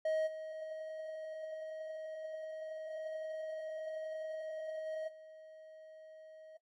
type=tone with level steps; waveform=triangle; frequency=630 Hz; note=D#5; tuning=21 cents sharp; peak=-29 / -40 / -38 / -36 / -50 dBFS; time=0.05-6.57 s; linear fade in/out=5 ms; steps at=0.26 / 2.9 / 4.85 / 5.07 s; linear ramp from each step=20 ms; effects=noise-tail reverb RT60 0.1 s tail -19 dB re dry + AAC 32 kbps